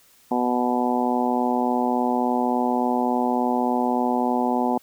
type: harmonic tone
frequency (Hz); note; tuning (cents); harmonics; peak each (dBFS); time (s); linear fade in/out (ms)
123.47; B2; 0; 2 / 3 / 4 / 5 / 6 / 7 / 8; -23 / -29 / -30 / -31 / -26 / -26 / -33; 0.31-4.78; 5
effects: white hiss -56 dBFS RMS until 4.82 s